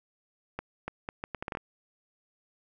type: accelerating click train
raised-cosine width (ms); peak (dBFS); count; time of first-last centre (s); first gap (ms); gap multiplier
0.5; -19; 10; 0.59-1.572; 290; 0.72
effects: none